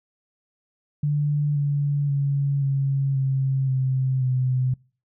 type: tone with pitch steps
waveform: sine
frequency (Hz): 146.83 / 143.56 / 140.36 / 137.23 / 134.18 / 131.19 / 128.27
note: D3 / D3 / C#3 / C#3 / C3 / C3 / C3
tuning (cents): 0 / -39 / +22 / -17 / +44 / +5 / -34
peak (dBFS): -19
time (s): 1.03-4.74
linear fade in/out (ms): 5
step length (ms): 530
effects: noise-tail reverb RT60 0.4 s tail -26 dB re dry